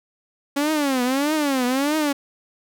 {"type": "tone with vibrato", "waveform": "sawtooth", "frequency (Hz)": 277.2, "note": "C#4", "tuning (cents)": 0, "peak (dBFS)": -15, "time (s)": [0.56, 2.13], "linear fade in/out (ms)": 10, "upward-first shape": "triangle", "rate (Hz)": 1.6, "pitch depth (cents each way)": 230, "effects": []}